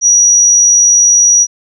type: tone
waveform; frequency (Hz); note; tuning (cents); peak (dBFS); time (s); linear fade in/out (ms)
sine; 5800; F#8; -35; -4; 0.01-1.47; 50
effects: none